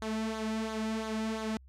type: tone with flanger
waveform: sawtooth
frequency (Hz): 220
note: A3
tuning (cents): 0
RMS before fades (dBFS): -34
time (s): 0.02-1.57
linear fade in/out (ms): 0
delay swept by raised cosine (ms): 0.37 to 2.77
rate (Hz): 2.9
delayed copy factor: -0.6
effects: added 65 Hz sine -52 dBFS peak until 1.68 s + low-pass 8000 Hz 12 dB/octave